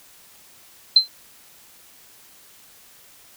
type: tone with exponential decay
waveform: sine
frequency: 4100 Hz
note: C8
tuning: 36 cents flat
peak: -5 dBFS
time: 0.96-1.08 s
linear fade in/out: 5 ms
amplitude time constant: 25 ms
effects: white hiss -50 dBFS RMS until 3.36 s